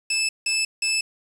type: tone bursts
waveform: 20% pulse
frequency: 2623 Hz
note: E7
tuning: 9 cents flat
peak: -16 dBFS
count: 3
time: 0.1-1.01 s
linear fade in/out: 5 ms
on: 190 ms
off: 170 ms
effects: resampled to 32000 Hz + 7-bit